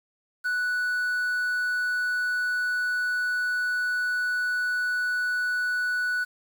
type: tone with quantisation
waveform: triangle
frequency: 1480 Hz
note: F#6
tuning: in tune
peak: -22 dBFS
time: 0.44-6.25 s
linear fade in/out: 20 ms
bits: 8
effects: none